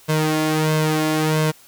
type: tone with flanger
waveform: sawtooth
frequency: 155.56 Hz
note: D#3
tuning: in tune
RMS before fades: -19 dBFS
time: 0.08-1.52 s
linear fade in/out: 20 ms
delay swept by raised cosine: 1.9 to 2.9 ms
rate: 1.5 Hz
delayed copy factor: +0.7
effects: white hiss -49 dBFS RMS until 1.67 s